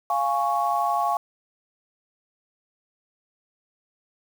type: chord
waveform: sine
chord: Db major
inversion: first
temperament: equal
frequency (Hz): 698.5 / 830.6 / 1108.7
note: F5 / Ab5 / Db6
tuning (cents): 0 / 0 / 0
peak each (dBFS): -25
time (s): 0.1-1.17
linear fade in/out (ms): 2
effects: 7-bit